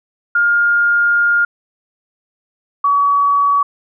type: tone pair in turn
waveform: sine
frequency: 1413 / 1134.1 Hz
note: F6 / C#6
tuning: +20 / +39 cents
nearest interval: major third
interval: 381 cents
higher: first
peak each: -10 dBFS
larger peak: neither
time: 0.35-1.45 / 2.84-3.63 s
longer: first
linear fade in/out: 5 ms
effects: none